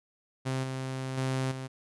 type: tone with level steps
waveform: sawtooth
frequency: 131.5 Hz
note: C3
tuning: 9 cents sharp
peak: -25 / -29 / -24 / -32 dBFS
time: 0.45-1.68 s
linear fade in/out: 20 ms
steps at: 0.63 / 1.17 / 1.51 s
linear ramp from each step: 10 ms
effects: resampled to 24000 Hz